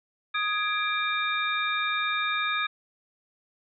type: tone cluster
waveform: sine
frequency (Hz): 1247 / 1667 / 2362 / 3681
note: D#6 / G#6 / D7 / A#7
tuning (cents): +3 / +6 / +9 / -23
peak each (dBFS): -29 / -31 / -30 / -32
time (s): 0.34-2.67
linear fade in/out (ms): 10
effects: none